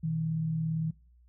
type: tone pair together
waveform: sine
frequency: 122.23 / 160 Hz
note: B2 / D#3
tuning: -17 / +49 cents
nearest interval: perfect fourth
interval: 466 cents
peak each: -39 / -28 dBFS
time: 0.03-0.91 s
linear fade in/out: 10 ms
effects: noise-tail reverb RT60 0.5 s tail -25 dB re dry + added 60 Hz sine -57 dBFS peak until 1.28 s